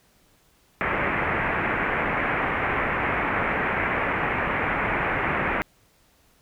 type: low-pass noise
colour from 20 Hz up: white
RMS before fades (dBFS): -25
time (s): 0.81-5.62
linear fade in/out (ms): 0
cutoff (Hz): 2300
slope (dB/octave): 48
effects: pink hiss -61 dBFS RMS until 6.41 s